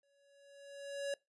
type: tone with exponential growth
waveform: square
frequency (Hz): 562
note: C#5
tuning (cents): +24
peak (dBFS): -35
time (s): 0.03-1.14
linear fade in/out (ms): 2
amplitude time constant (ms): 240
effects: noise-tail reverb RT60 0.2 s tail -23 dB re dry + resampled to 24000 Hz